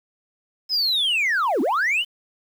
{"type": "linear two-way sweep", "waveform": "sine", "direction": "down then up", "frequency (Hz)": [5200, 230, 3098], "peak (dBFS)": -16, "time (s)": [0.69, 2.05], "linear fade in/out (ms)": 50, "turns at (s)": 1.61, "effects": ["tanh soft clip ceiling -17 dBFS", "8-bit"]}